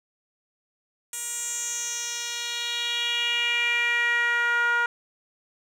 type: tone with band-pass filter sweep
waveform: 10% pulse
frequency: 475.5 Hz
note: A#4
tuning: 34 cents sharp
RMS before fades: -26 dBFS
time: 1.13-4.86 s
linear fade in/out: 2 ms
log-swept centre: 9000 to 1300 Hz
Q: 3.4
effects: none